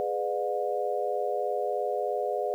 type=chord; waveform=sine; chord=G# diminished seventh; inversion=none; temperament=just; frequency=415.3 / 498.4 / 598 / 717.6 Hz; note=G#4 / B4 / D5 / F5; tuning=0 / +16 / +31 / +47 cents; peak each=-32 dBFS; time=0-2.54 s; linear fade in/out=0 ms; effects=10-bit